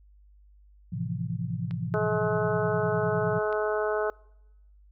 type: chord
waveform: sine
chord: F major seventh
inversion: first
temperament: equal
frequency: 110 / 130.81 / 164.81 / 174.61 Hz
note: A2 / C3 / E3 / F3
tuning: 0 / 0 / 0 / 0 cents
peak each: -34 dBFS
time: 0.92-3.39 s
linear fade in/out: 10 ms
type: clicks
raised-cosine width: 0.3 ms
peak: -28 dBFS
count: 2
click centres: 1.71 / 3.527 s
type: harmonic tone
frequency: 212.8 Hz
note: G#3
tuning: 42 cents sharp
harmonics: 2 / 3 / 4 / 5 / 6 / 7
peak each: -27 / -30 / -36 / -38 / -35 / -35 dBFS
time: 1.94-4.1 s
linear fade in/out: 0 ms
effects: noise-tail reverb RT60 0.9 s tail -25 dB re dry + added 50 Hz sine -53 dBFS peak until 4.91 s